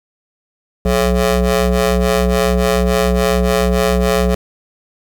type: ring-modulated tone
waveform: 20% pulse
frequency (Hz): 122.3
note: B2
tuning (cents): -16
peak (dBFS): -4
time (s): 0.85-4.35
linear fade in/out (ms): 5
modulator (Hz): 304
effects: 7-bit